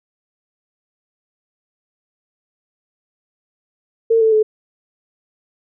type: tone with pitch steps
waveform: sine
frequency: 454.3 / 442.9 / 431.8 Hz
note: A#4 / A4 / A4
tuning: -45 / +11 / -33 cents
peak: -10 dBFS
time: 4.1-4.43 s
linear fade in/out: 10 ms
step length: 110 ms
effects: none